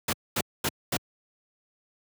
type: noise bursts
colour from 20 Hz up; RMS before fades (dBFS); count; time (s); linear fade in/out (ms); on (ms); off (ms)
pink; -26; 4; 0.08-0.97; 5; 50; 230
effects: high-pass 100 Hz 12 dB/octave